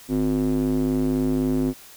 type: tone with band-pass filter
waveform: square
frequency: 51.91 Hz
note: G#1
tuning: in tune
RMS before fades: -22 dBFS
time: 0.08-1.74 s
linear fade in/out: 50 ms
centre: 290 Hz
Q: 4.5
effects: white hiss -46 dBFS RMS until 1.96 s